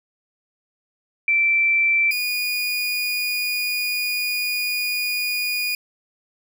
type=tone pair in turn; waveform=sine / 30% pulse; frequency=2338 / 2452 Hz; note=D7 / D#7; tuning=-8 / -26 cents; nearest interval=minor second; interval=82 cents; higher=second; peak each=-15 / -19 dBFS; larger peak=first; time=1.28-2.11 / 2.11-5.75 s; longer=second; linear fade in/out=2 ms; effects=none